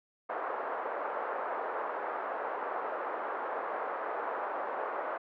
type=band-pass noise; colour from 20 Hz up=pink; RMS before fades=-36 dBFS; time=0.29-5.18 s; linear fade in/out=10 ms; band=480 to 1400 Hz; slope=24 dB/octave; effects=none